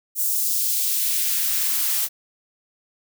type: noise with high-pass filter sweep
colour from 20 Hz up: blue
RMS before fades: -22 dBFS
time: 0.15-2.09 s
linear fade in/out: 50 ms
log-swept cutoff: 8000 to 690 Hz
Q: 0.92
effects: none

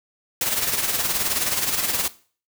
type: noise with tremolo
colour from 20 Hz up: white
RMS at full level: -21 dBFS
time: 0.41-2.08 s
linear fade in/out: 2 ms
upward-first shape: sine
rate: 19 Hz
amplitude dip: 55%
effects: noise-tail reverb RT60 0.4 s tail -17 dB re dry

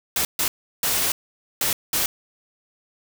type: noise bursts at uneven times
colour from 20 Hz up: white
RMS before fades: -22 dBFS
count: 5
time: 0.16-0.25 / 0.39-0.48 / 0.83-1.12 / 1.61-1.73 / 1.93-2.06 s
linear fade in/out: 2 ms
effects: none

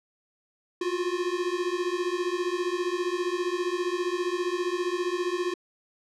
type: beating tone pair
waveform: square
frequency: 349.2 / 364.2 Hz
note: F4 / F#4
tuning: 0 / -27 cents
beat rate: 15 Hz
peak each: -30 dBFS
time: 0.81-5.54 s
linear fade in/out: 5 ms
effects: low-pass 6000 Hz 12 dB/octave

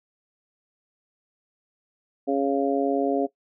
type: harmonic tone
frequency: 138.59 Hz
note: C#3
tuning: in tune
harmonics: 2 / 3 / 4 / 5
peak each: -24 / -26 / -27 / -28 dBFS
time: 2.27-3.27 s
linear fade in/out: 20 ms
effects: noise-tail reverb RT60 0.1 s tail -17 dB re dry

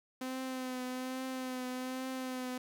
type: tone with vibrato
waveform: sawtooth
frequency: 256.7 Hz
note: C4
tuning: 33 cents flat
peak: -33 dBFS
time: 0.21-2.58 s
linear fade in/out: 5 ms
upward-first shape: triangle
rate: 1.2 Hz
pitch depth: 32 cents each way
effects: 11-bit

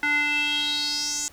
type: tone with band-pass filter sweep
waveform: square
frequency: 293.7 Hz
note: D4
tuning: in tune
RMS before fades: -25 dBFS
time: 0.03-1.28 s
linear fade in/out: 0 ms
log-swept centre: 1800 to 7100 Hz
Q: 5.4
effects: pink hiss -52 dBFS RMS until 1.32 s

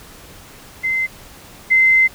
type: tone pair in turn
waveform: sine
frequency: 2069 / 2069 Hz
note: C7 / C7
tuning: -20 / -20 cents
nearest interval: unison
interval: 0 cents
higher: neither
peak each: -16 / -9 dBFS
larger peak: second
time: 0.83-1.07 / 1.7-2.08 s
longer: second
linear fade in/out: 20 ms
effects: pink hiss -41 dBFS RMS until 2.14 s

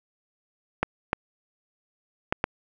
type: clicks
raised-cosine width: 0.5 ms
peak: -7 dBFS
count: 4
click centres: 0.83 / 1.131 / 2.325 / 2.441 s
effects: none

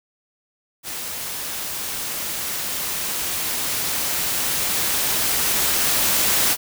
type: noise with level ramp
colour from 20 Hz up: white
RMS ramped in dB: -30 to -18 dBFS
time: 0.83-6.57 s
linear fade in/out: 50 ms
effects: none

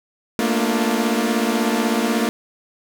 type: chord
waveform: sawtooth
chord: Bb major seventh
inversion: third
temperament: equal with one note detuned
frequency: 220 / 236.3 / 293.7 / 349.2 Hz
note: A3 / Bb3 / D4 / F4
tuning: 0 / +24 / 0 / 0 cents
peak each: -18 / -17 / -22 / -23 dBFS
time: 0.39-2.29 s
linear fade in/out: 0 ms
effects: none

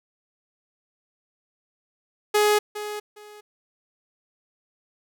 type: tone with echo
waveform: sawtooth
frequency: 419.1 Hz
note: G#4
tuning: 16 cents sharp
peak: -13 dBFS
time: 2.34-2.59 s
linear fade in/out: 10 ms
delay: 410 ms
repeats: 2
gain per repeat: -13 dB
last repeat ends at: 3.41 s
effects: none

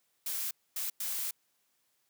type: noise bursts at uneven times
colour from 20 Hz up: blue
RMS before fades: -35 dBFS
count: 3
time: 0.26-0.51 / 0.76-0.9 / 1-1.31 s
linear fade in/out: 5 ms
effects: white hiss -75 dBFS RMS until 2.09 s + high-pass 100 Hz 12 dB/octave

